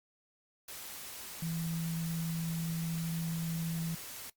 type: tone in noise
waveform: sine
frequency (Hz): 164.81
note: E3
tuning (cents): 0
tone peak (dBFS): -33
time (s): 1.42-3.95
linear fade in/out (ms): 5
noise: white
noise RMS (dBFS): -45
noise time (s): 0.68-4.3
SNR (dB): +9
effects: noise-tail reverb RT60 0.1 s tail -18 dB re dry + Opus 48 kbps